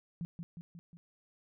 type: tone with echo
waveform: sine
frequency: 170 Hz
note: F3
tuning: 46 cents flat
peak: -35 dBFS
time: 0.21-0.25 s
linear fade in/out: 0 ms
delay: 180 ms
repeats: 4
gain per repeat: -4 dB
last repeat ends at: 0.97 s
effects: none